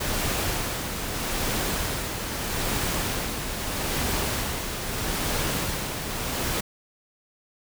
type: noise with tremolo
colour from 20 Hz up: pink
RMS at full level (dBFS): -26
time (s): 0-6.61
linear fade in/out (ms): 10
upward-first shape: sine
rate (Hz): 0.79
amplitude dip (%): 45
effects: none